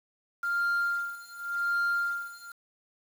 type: tone with tremolo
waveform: sine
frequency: 1396.9 Hz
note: F6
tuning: in tune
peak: -22 dBFS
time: 0.43-2.52 s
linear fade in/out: 5 ms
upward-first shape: sine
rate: 0.89 Hz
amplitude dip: 95%
effects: tanh soft clip ceiling -23 dBFS + 8-bit